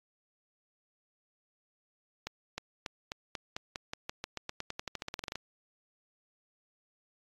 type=accelerating click train; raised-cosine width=0.2 ms; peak=-19 dBFS; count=25; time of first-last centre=2.27-5.356 s; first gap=310 ms; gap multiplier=0.91; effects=AAC 32 kbps